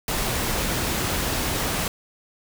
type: noise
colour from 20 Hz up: pink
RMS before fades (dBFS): -25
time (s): 0.08-1.88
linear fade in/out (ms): 2
effects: none